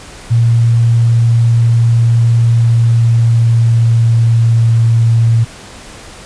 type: tone with pitch glide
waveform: sine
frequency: 116.4 to 114.8 Hz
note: A#2 to A#2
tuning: -2 to -26 cents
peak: -6 dBFS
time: 0.3-5.45 s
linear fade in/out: 20 ms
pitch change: -24 cents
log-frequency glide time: 2.46-4.72 s
effects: pink hiss -33 dBFS RMS until 6.25 s + resampled to 22050 Hz